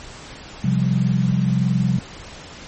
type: chord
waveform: sine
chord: C suspended fourth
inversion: none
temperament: equal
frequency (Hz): 130.81 / 174.61 / 196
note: C3 / F3 / G3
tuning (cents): 0 / 0 / 0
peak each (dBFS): -19 / -20 / -21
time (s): 0.64-1.99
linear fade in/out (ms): 5
effects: pink hiss -38 dBFS RMS until 2.67 s + MP3 32 kbps